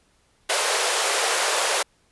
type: high-pass noise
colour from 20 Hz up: pink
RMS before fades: -22 dBFS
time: 0.49-1.83 s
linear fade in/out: 10 ms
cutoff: 420 Hz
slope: 48 dB/octave
effects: pink hiss -63 dBFS RMS until 2.11 s + resampled to 24000 Hz